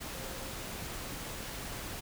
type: tone in noise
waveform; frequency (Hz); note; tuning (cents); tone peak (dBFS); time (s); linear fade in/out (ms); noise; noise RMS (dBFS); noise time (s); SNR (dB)
sine; 530; C5; +22; -49; 0.13-0.53; 20; pink; -41; 0-2.01; -11
effects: none